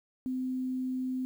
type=tone with quantisation; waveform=sine; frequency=256.9 Hz; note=C4; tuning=32 cents flat; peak=-30 dBFS; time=0.26-1.25 s; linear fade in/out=0 ms; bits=10; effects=none

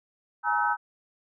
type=tone cluster; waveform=sine; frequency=837 / 946 / 1290 / 1521 Hz; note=G#5 / A#5 / E6 / F#6; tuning=+13 / +25 / -38 / +47 cents; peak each=-28 dBFS; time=0.43-0.77 s; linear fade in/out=50 ms; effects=none

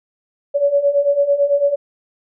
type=beating tone pair; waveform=sine; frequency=562 / 571 Hz; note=C#5 / D5; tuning=+24 / -49 cents; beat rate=9 Hz; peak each=-18 / -14 dBFS; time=0.54-1.76 s; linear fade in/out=20 ms; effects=none

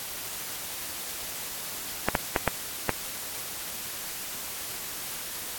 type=clicks; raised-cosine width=0.5 ms; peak=-6 dBFS; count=5; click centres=2.086 / 2.152 / 2.362 / 2.477 / 2.893 s; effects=white hiss -36 dBFS RMS until 5.58 s + AAC 64 kbps

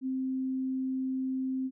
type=tone; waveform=sine; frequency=261.6 Hz; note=C4; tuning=in tune; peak=-29 dBFS; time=0.01-1.71 s; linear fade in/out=50 ms; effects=none

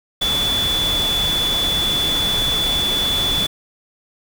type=tone in noise; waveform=sine; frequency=3455 Hz; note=A7; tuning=32 cents flat; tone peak=-17 dBFS; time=0.21-3.47 s; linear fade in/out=10 ms; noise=pink; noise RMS=-25 dBFS; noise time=0.21-3.47 s; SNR=+5 dB; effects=none

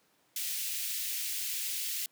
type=high-pass noise; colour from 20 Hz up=white; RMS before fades=-35 dBFS; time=0.36-2.06 s; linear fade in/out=2 ms; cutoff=2200 Hz; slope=24 dB/octave; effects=pink hiss -69 dBFS RMS until 2.11 s + high-pass 200 Hz 12 dB/octave

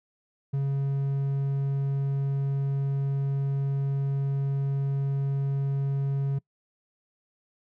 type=tone; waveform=triangle; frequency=138.2 Hz; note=C#3; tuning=5 cents flat; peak=-22 dBFS; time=0.53-6.39 s; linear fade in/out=10 ms; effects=noise-tail reverb RT60 0.1 s tail -24 dB re dry

